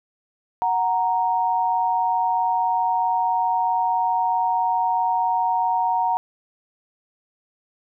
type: tone pair together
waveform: sine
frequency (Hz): 740 / 932.3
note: F#5 / A#5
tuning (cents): 0 / 0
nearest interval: major third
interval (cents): 400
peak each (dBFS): -22 / -20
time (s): 0.62-6.17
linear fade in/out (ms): 0
effects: none